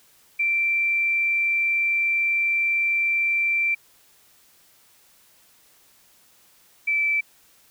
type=tone pair in turn; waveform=sine; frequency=2349 / 2322 Hz; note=D7 / D7; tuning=0 / -20 cents; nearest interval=unison; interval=20 cents; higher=first; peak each=-19 dBFS; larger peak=neither; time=0.39-3.75 / 6.87-7.21 s; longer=first; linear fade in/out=10 ms; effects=white hiss -57 dBFS RMS until 7.7 s